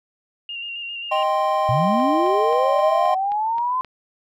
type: tone with vibrato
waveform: sine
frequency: 2794 Hz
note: F7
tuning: in tune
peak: -28 dBFS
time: 0.49-1.23 s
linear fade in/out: 2 ms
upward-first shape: square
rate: 7.5 Hz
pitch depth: 23 cents each way
type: chord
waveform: triangle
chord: C minor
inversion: first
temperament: equal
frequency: 622.3 / 784 / 1046.5 Hz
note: Eb5 / G5 / C6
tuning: 0 / 0 / 0 cents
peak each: -20 dBFS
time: 1.11-3.15 s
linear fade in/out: 10 ms
type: linear sweep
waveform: sine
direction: up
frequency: 111.6 to 1036 Hz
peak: -19 dBFS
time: 1.69-3.81 s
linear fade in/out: 0 ms
type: click train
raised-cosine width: 0.3 ms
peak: -24 dBFS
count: 8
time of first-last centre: 2-3.847 s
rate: 3.79 Hz
effects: none